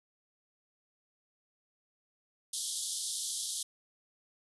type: band-pass noise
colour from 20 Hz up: white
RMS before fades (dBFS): -37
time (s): 2.53-3.63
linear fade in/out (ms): 5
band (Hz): 3200 to 11000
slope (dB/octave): 96
effects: none